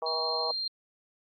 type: harmonic tone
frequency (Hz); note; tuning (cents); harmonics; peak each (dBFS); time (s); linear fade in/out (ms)
160.3; E3; -48; 3 / 4 / 5 / 6 / 7; -35 / -36 / -37 / -38 / -38; 0.02-0.51; 2
type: tone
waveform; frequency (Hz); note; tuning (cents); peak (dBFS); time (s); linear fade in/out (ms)
sine; 4186; C8; 0; -30; 0.06-0.68; 5
effects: AAC 32 kbps